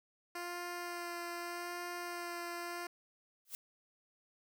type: tone with vibrato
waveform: 10% pulse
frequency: 348.3 Hz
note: F4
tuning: 5 cents flat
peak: -32 dBFS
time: 0.35-2.87 s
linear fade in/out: 5 ms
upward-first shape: sine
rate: 0.82 Hz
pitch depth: 14 cents each way
type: noise with exponential growth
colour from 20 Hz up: blue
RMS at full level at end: -39 dBFS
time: 3.45-3.55 s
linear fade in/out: 1 ms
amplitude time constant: 21 ms
effects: none